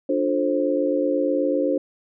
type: chord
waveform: sine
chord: D minor seventh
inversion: none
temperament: just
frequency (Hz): 293.7 / 352.4 / 440.5 / 528.6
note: D4 / F4 / A4 / C5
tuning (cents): 0 / +16 / +2 / +18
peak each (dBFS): -23 / -27 / -28 / -22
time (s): 0.09-1.78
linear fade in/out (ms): 5
effects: none